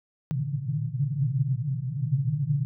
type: band-pass noise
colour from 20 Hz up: white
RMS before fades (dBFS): -27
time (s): 0.31-2.65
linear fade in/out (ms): 0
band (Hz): 120 to 150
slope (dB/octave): 96
effects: none